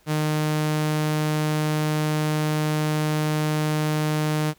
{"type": "tone", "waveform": "sawtooth", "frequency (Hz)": 153.1, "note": "D#3", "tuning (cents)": -28, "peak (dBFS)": -17, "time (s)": [0.06, 4.54], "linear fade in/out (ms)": 50, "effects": ["pink hiss -59 dBFS RMS until 4.58 s"]}